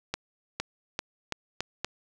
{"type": "accelerating click train", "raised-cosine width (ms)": 0.2, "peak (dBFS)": -12, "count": 6, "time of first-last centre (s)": [0.14, 1.846], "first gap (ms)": 460, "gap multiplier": 0.85, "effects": []}